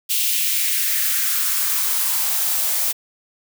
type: noise with high-pass filter sweep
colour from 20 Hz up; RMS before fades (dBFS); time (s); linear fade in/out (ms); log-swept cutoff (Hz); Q
blue; -20; 0.09-2.93; 20; 3000 to 540; 2.3
effects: none